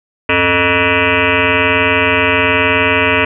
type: tone with frequency modulation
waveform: sine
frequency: 1480 Hz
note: F#6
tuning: in tune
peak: -9 dBFS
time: 0.29-3.25 s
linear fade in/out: 5 ms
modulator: 173 Hz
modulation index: 7.5
effects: none